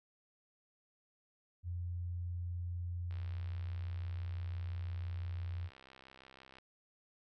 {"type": "tone", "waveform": "sine", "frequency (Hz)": 87.6, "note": "F2", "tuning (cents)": 6, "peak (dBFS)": -37, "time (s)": [1.63, 5.7], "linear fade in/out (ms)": 50}
{"type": "click train", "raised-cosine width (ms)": 0.3, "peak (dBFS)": -40, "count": 230, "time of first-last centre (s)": [3.11, 6.585], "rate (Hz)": 65.9}
{"effects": []}